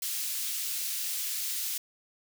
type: high-pass noise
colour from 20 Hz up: white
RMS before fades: -33 dBFS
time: 0.02-1.78 s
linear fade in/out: 5 ms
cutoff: 2900 Hz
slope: 12 dB/octave
effects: none